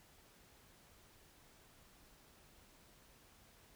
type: silence
effects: pink hiss -65 dBFS RMS until 3.75 s